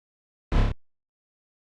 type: noise with echo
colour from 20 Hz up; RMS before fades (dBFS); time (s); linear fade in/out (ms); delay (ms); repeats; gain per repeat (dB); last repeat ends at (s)
brown; -21; 0.52-0.6; 0; 29; 4; -2; 0.716
effects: low-pass 4000 Hz 12 dB/octave + Opus 48 kbps

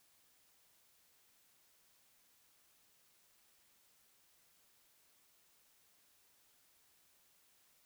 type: silence
effects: white hiss -71 dBFS RMS until 7.85 s

